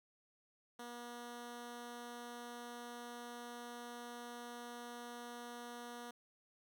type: tone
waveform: 10% pulse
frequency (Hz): 240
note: B3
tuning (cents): -49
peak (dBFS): -39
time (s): 0.79-6.11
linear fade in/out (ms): 5
effects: none